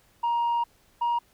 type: tone pair in turn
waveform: sine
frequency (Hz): 942 / 947.5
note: A#5 / A#5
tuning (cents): +18 / +28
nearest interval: unison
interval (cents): 10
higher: second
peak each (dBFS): -20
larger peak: neither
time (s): 0.23-0.64 / 1.01-1.19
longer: first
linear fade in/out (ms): 10
effects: tanh soft clip ceiling -21 dBFS + pink hiss -62 dBFS RMS until 1.33 s